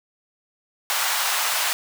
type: high-pass noise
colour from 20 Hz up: pink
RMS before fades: -23 dBFS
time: 0.9-1.73 s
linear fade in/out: 0 ms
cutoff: 790 Hz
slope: 24 dB/octave
effects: none